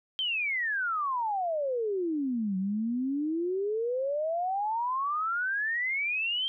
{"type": "exponential two-way sweep", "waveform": "sine", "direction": "down then up", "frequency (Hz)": [3189, 185, 3189], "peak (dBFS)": -27, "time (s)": [0.19, 6.48], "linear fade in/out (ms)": 0, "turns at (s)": 2.57, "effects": []}